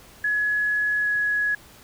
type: tone with pitch glide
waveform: sine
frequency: 1690 to 1679.3 Hz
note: G#6 to G#6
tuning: +30 to +19 cents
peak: -20 dBFS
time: 0.24-1.55 s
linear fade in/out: 5 ms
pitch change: -11 cents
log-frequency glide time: 1.02-1.07 s
effects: pink hiss -49 dBFS RMS until 1.83 s